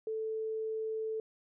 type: tone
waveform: sine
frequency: 440 Hz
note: A4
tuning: in tune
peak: -33 dBFS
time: 0.07-1.2 s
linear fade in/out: 2 ms
effects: none